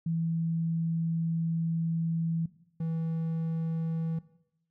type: tone pair in turn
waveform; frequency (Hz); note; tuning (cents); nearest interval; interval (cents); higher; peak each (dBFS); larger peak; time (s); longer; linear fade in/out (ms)
sine / triangle; 164.81 / 163.01; E3 / E3; 0 / -19; unison; 19; first; -27; neither; 0.06-2.46 / 2.8-4.19; first; 5
effects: noise-tail reverb RT60 0.8 s tail -17 dB re dry